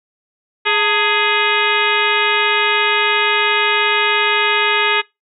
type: harmonic tone with a mistuned harmonic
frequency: 417.1 Hz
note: G#4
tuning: 7 cents sharp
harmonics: 1 / 2 / 3 / 4 / 5 / 6 / 7 / 8 / 9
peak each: -22 / -21 / -21 / -20 / -20 / -20 / -24 / -24 / -26 dBFS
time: 0.65-5.02 s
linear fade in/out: 20 ms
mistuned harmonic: 2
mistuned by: +120 cents
effects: noise-tail reverb RT60 0.2 s tail -23 dB re dry